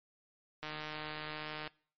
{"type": "click train", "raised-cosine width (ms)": 0.3, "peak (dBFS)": -25, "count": 161, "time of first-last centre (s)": [0.63, 1.676], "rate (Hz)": 153, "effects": ["noise-tail reverb RT60 0.5 s tail -24 dB re dry", "MP3 32 kbps"]}